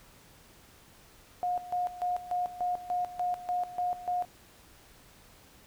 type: tone with tremolo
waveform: sine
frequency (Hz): 717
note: F5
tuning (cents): +45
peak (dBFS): -27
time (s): 1.43-4.25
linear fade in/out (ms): 0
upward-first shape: square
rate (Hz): 3.4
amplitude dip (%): 80
effects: pink hiss -57 dBFS RMS until 5.66 s